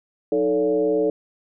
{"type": "tone with frequency modulation", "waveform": "sine", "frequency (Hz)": 440, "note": "A4", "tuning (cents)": 0, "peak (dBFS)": -17, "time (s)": [0.32, 1.1], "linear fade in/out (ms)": 2, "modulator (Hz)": 128, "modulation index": 1, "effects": []}